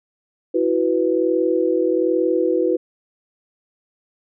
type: chord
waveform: sine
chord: E suspended second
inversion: none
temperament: just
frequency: 329.6 / 370.8 / 494.4 Hz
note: E4 / F#4 / B4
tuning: 0 / +4 / +2 cents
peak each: -20 dBFS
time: 0.54-2.77 s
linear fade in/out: 10 ms
effects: none